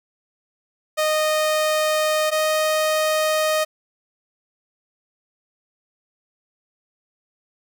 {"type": "tone pair in turn", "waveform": "sawtooth", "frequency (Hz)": [618, 621.6], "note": ["D#5", "D#5"], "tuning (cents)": [-12, -2], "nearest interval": "unison", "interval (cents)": 10, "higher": "second", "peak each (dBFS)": -14, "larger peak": "neither", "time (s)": [[0.97, 2.31], [2.31, 3.65]], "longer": "neither", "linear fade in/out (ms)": 20, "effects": []}